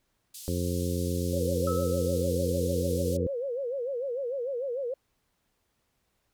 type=band-pass noise; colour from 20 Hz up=white; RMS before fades=-44 dBFS; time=0.34-3.17 s; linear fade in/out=5 ms; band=3600 to 13000 Hz; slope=24 dB/octave
type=harmonic tone; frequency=88 Hz; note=F2; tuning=14 cents sharp; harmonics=1 / 2 / 3 / 4 / 5 / 6; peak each=-30 / -33 / -35 / -36 / -37 / -38 dBFS; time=0.48-3.27 s; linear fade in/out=0 ms
type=tone with vibrato; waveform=sine; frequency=513 Hz; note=C5; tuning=34 cents flat; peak=-29 dBFS; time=1.33-4.94 s; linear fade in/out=5 ms; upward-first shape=sine; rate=6.7 Hz; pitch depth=160 cents each way
type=tone with exponential decay; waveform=sine; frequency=1300 Hz; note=E6; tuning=24 cents flat; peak=-30 dBFS; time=1.67-2.27 s; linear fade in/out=5 ms; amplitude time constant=130 ms
effects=pink hiss -75 dBFS RMS until 6.33 s